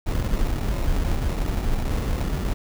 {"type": "noise with sample-and-hold", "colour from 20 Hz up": "brown", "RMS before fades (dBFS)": -23, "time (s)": [0.06, 2.54], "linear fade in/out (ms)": 10, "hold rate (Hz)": 1575, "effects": []}